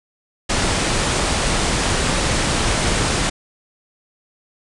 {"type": "low-pass noise", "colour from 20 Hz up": "pink", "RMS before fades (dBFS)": -19, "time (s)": [0.49, 3.3], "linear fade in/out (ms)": 10, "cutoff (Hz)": 9800, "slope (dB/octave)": 96, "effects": []}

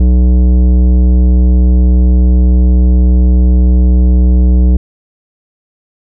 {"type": "tone with tanh clipping", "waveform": "triangle", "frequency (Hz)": 61.74, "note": "B1", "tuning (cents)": 0, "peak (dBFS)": -6, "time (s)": [0, 4.77], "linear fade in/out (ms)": 5, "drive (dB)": 17, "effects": []}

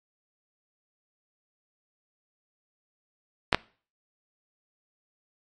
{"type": "clicks", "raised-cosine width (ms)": 0.3, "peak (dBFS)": -3, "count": 2, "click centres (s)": [3.528, 3.546], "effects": ["noise-tail reverb RT60 0.4 s tail -22 dB re dry", "MP3 48 kbps"]}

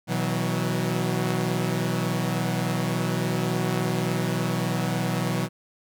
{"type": "chord", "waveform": "sawtooth", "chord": "B suspended fourth", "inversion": "none", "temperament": "equal with one note detuned", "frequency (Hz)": [123.47, 161.52, 185], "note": ["B2", "E3", "F#3"], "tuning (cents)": [0, -35, 0], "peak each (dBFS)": -24, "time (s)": [0.07, 5.49], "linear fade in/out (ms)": 50, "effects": []}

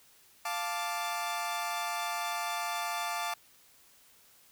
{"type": "chord", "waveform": "sawtooth", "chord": "D minor", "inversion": "first", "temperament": "equal", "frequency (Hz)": [698.5, 880, 1174.7], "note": ["F5", "A5", "D6"], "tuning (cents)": [0, 0, 0], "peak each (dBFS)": -33, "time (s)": [0.45, 3.34], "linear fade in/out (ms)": 5, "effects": ["white hiss -61 dBFS RMS until 4.51 s"]}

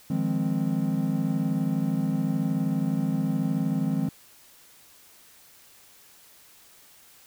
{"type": "chord", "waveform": "triangle", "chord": "F minor seventh", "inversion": "third", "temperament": "equal", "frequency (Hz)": [155.56, 174.61, 207.7, 261.6], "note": ["Eb3", "F3", "Ab3", "C4"], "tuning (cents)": [0, 0, 0, 0], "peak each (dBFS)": -27, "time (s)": [0.1, 4.09], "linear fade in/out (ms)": 5, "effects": ["white hiss -54 dBFS RMS until 7.26 s"]}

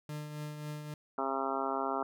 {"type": "tone with tremolo", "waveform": "40% pulse", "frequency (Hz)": 150, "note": "D3", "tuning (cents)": 37, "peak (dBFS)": -36, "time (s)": [0.09, 0.94], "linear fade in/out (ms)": 2, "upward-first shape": "triangle", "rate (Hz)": 3.7, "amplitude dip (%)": 50}
{"type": "harmonic tone", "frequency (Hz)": 135.1, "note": "C#3", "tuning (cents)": -44, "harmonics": [2, 3, 4, 5, 6, 7, 8, 9, 10], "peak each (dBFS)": [-40, -39, -43, -38, -39, -39, -42, -40, -40], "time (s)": [1.18, 2.03], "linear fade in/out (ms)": 2}
{"effects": []}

